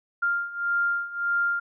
sine beating tone pair, 1396.9 / 1398.6 Hz, F6 / F6, 0 / +2 cents, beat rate 1.7 Hz, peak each -28 / -25 dBFS, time 0.22-1.6 s, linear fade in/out 10 ms, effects none

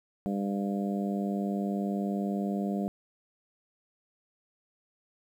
harmonic tone, 100 Hz, G2, 35 cents sharp, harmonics 2 / 3 / 4 / 5 / 6 / 7, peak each -29 / -37 / -39 / -42 / -41 / -40 dBFS, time 0.26-2.88 s, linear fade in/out 0 ms, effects 10-bit

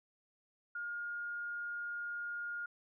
sine tone, 1421 Hz, F6, 30 cents sharp, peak -38 dBFS, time 0.75-2.66 s, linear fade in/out 5 ms, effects none

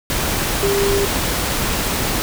sine tone in noise, 398.6 Hz, G4, 29 cents sharp, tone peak -16 dBFS, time 0.63-1.05 s, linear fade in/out 0 ms, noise pink, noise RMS -20 dBFS, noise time 0.1-2.22 s, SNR +1 dB, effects none

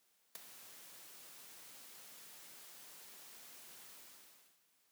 white noise with ADSR envelope, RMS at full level -42 dBFS, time 0.35-4.61 s, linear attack 4 ms, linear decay 12 ms, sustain -14 dB, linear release 680 ms, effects white hiss -75 dBFS RMS until 4.91 s + high-pass 150 Hz 12 dB/octave

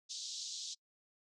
pink band-pass noise, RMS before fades -44 dBFS, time 0.09-0.75 s, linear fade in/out 20 ms, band 3600 to 7100 Hz, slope 48 dB/octave, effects noise-tail reverb RT60 0.1 s tail -26 dB re dry

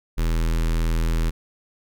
square tone with notch filter, 40.93 Hz, E1, 12 cents flat, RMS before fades -21 dBFS, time 0.17-1.31 s, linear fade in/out 20 ms, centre 690 Hz, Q 1.7, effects none

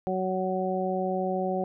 harmonic tone, 186.5 Hz, F#3, 14 cents sharp, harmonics 1 / 2 / 3 / 4, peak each -31 / -31 / -31 / -31 dBFS, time 0.07-1.64 s, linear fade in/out 0 ms, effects none

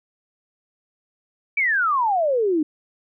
sine exponential sweep, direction down, 2348 to 293.7 Hz, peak -17 dBFS, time 1.57-2.63 s, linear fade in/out 5 ms, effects none

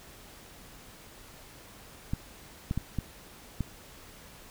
clicks, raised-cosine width 5 ms, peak -17 dBFS, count 5, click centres 2.135 / 2.711 / 2.776 / 2.987 / 3.607 s, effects pink hiss -51 dBFS RMS until 4.5 s

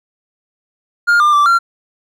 triangle tone with pitch steps, 1412 / 1197 / 1168 / 1375 Hz, F6 / D6 / D6 / F6, +19 / +33 / -10 / -27 cents, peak -6 dBFS, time 1.07-1.59 s, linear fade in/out 20 ms, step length 130 ms, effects none

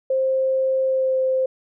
sine tone with pitch glide, 527 to 521.9 Hz, C5 to C5, +12 to -4 cents, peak -17 dBFS, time 0.1-1.46 s, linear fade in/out 5 ms, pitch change -16 cents, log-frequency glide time 0.85-1.19 s, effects none

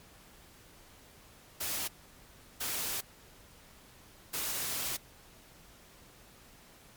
white noise bursts at uneven times, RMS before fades -35 dBFS, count 3, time 1.6-1.88 / 2.6-3.01 / 4.33-4.97 s, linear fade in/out 10 ms, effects pink hiss -57 dBFS RMS until 6.96 s + MP3 96 kbps

